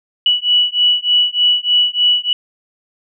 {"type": "beating tone pair", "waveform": "sine", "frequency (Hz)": [2944, 2947.3], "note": ["F#7", "F#7"], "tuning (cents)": [-9, -7], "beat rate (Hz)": 3.3, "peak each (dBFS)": -14, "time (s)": [0.26, 2.33], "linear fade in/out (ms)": 2, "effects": []}